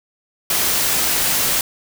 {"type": "noise", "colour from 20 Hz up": "white", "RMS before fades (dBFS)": -18, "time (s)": [0.5, 1.61], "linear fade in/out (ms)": 2, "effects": []}